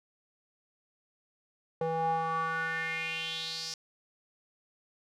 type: tone with band-pass filter sweep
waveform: square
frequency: 162.9 Hz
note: E3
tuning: 20 cents flat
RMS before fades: -33 dBFS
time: 1.81-3.74 s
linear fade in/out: 2 ms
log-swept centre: 590 to 5400 Hz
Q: 5
effects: none